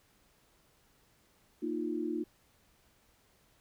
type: chord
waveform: sine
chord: Bb suspended fourth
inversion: none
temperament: just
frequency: 233.1 / 310.8 / 349.6 Hz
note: Bb3 / Eb4 / F4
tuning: 0 / -2 / +2 cents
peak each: -39 / -35 / -36 dBFS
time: 1.62-2.24 s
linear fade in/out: 10 ms
effects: pink hiss -68 dBFS RMS until 3.6 s